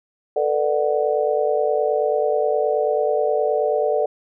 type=chord; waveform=sine; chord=B minor seventh; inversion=third; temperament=just; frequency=444.5 / 493.9 / 592.7 / 740.8 Hz; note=A4 / B4 / D5 / F#5; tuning=+18 / 0 / +16 / +2 cents; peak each=-21 / -25 / -21 / -25 dBFS; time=0.36-4.06 s; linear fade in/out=5 ms; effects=none